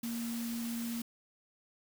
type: tone in noise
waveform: sine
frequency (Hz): 233.1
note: A#3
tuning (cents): 0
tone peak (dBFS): -35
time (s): 0.03-1.02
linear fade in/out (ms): 5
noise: white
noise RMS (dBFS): -45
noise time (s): 0.03-1.02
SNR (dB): +7
effects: none